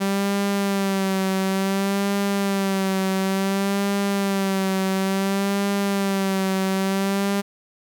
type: tone with vibrato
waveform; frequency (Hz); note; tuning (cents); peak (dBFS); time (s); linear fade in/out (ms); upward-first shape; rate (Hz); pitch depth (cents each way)
sawtooth; 195.2; G3; -7; -16; 0-7.42; 20; sine; 0.57; 41
effects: none